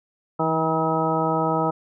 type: harmonic tone with a mistuned harmonic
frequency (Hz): 160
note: D#3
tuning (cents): +49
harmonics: 1 / 2 / 3 / 4 / 5 / 6 / 8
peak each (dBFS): -27 / -27 / -27 / -27 / -27 / -27 / -27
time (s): 0.39-1.71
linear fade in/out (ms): 10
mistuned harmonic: 1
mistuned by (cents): +38
effects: none